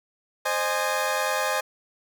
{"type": "chord", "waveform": "20% pulse", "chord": "Ab major", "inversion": "first", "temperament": "equal with one note detuned", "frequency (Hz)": [523.3, 612.3, 830.6], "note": ["C5", "Eb5", "Ab5"], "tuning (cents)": [0, -28, 0], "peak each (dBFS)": -23, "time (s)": [0.45, 1.61], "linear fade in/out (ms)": 10, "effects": []}